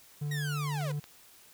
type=tone; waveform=triangle; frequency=146.83 Hz; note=D3; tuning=in tune; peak=-29 dBFS; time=0.21-1 s; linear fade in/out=10 ms
type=linear sweep; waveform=sawtooth; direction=down; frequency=1919 to 471.1 Hz; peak=-33 dBFS; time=0.31-0.92 s; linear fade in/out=5 ms
type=clicks; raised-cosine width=0.2 ms; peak=-29 dBFS; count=2; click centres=0.811 / 1.041 s
effects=white hiss -57 dBFS RMS until 1.53 s